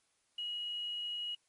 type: tone with quantisation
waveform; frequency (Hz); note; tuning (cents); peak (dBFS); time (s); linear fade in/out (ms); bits
sine; 2900; F#7; -35; -36; 0.38-1.35; 5; 10
effects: white hiss -75 dBFS RMS until 1.48 s + MP3 48 kbps